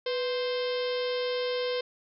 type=harmonic tone with a mistuned harmonic; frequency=523 Hz; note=C5; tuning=1 cent flat; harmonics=1 / 2 / 3 / 4 / 5 / 6 / 7 / 8 / 9 / 10; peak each=-28 / -41 / -43 / -42 / -45 / -40 / -43 / -44 / -46 / -45 dBFS; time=0.06-1.81 s; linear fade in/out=5 ms; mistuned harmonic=1; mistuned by=-94 cents; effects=none